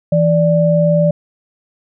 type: tone pair together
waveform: sine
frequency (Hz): 164.81 / 587.3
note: E3 / D5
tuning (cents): 0 / 0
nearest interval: octave + minor seventh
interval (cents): 2200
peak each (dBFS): -12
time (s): 0.12-1.11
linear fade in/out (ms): 5
effects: none